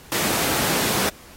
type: high-pass noise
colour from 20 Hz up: pink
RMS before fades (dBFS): -23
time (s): 0.12-1.09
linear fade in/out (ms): 0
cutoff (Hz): 160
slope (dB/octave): 12
effects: pink hiss -46 dBFS RMS until 1.36 s + AAC 48 kbps